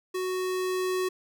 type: tone with level ramp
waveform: square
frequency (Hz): 370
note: F#4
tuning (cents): 0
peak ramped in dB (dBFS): -29 to -26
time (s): 0.14-1.09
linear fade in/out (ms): 10
effects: none